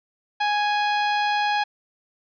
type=tone; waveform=sawtooth; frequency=830.6 Hz; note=G#5; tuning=in tune; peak=-16 dBFS; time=0.4-1.64 s; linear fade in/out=10 ms; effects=resampled to 11025 Hz + 9-bit